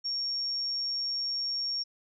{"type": "tone", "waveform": "sine", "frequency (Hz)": 5530, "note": "F8", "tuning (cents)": -18, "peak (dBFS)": -29, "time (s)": [0.04, 1.84], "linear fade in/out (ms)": 20, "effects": []}